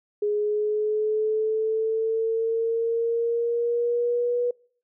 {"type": "linear sweep", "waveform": "sine", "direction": "up", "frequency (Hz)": [415.3, 487], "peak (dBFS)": -21, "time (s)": [0.22, 4.51], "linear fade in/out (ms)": 5, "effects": ["noise-tail reverb RT60 0.5 s tail -25 dB re dry"]}